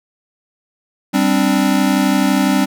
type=chord; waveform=square; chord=G suspended fourth; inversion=none; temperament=equal; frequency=196 / 261.6 / 293.7 Hz; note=G3 / C4 / D4; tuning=0 / 0 / 0 cents; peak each=-17 / -17 / -18 dBFS; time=1.13-2.66 s; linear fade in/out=20 ms; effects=none